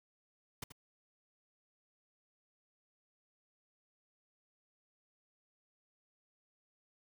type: noise with echo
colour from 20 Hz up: pink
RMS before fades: -42 dBFS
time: 0.62-0.64 s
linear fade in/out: 5 ms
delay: 82 ms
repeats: 1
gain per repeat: -10 dB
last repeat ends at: 0.722 s
effects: none